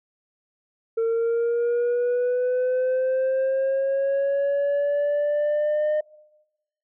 sine linear sweep, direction up, 453.1 to 610 Hz, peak -17 dBFS, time 0.97-6.01 s, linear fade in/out 10 ms, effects noise-tail reverb RT60 1.0 s tail -24 dB re dry + tanh soft clip ceiling -19 dBFS

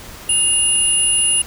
sine tone pair together, 2821 / 10053 Hz, F7 / D#9, +17 / +17 cents, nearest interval octave + minor seventh, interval 2200 cents, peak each -18 / -14 dBFS, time 0.29-1.42 s, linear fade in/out 5 ms, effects pink hiss -36 dBFS RMS until 1.46 s

